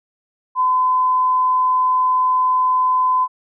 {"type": "tone", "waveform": "sine", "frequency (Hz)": 1017, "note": "C6", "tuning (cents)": -50, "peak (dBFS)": -13, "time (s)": [0.55, 3.28], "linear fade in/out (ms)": 50, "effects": []}